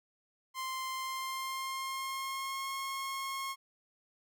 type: tone with pitch glide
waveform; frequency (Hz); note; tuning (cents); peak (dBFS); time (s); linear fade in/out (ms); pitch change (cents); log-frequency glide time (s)
sawtooth; 1046 to 1082.3; C6 to C#6; -1 to -42; -32; 0.54-3.56; 50; +59; 0.91-2.7
effects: none